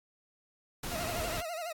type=noise; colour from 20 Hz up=pink; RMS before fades=-38 dBFS; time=0.83-1.41 s; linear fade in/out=5 ms
type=tone with vibrato; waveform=40% pulse; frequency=666 Hz; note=E5; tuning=18 cents sharp; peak=-35 dBFS; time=0.91-1.73 s; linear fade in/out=10 ms; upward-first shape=sine; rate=12 Hz; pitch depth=110 cents each way
effects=AAC 64 kbps